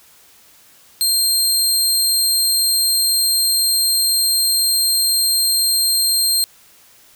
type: tone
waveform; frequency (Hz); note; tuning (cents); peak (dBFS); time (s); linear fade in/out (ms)
20% pulse; 4186; C8; 0; -8; 1.01-6.44; 0
effects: white hiss -49 dBFS RMS until 7.15 s